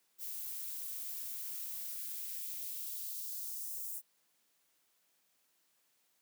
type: noise with high-pass filter sweep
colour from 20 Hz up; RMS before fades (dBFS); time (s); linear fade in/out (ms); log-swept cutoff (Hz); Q
violet; -42; 0.18-4.02; 50; 290 to 8100; 1.2
effects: white hiss -75 dBFS RMS until 6.21 s + high-pass 150 Hz 12 dB/octave